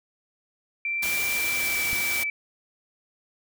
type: tone with pitch glide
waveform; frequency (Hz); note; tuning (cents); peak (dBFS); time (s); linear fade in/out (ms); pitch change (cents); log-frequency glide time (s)
sine; 2349 to 2313; D7 to D7; 0 to -27; -25; 0.85-2.3; 2; -27; 1.37-1.8
type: noise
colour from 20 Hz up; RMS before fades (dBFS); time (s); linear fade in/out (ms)
white; -30; 1.02-2.24; 10
type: click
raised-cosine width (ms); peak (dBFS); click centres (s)
5; -24; 1.931
effects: none